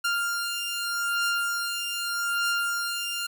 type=beating tone pair; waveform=sawtooth; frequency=1396.9 / 1397.72 Hz; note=F6 / F6; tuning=0 / +1 cents; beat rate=0.82 Hz; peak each=-27 / -24 dBFS; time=0.04-3.27 s; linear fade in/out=10 ms; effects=10-bit